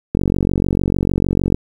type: click train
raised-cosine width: 3 ms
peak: -3 dBFS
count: 66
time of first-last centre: 0.15-1.545 s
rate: 46.6 Hz
effects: 7-bit